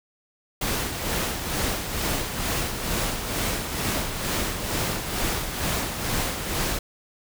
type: noise with tremolo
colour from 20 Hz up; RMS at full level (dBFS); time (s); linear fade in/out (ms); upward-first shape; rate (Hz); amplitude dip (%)
pink; -25; 0.61-6.79; 5; sine; 2.2; 50
effects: none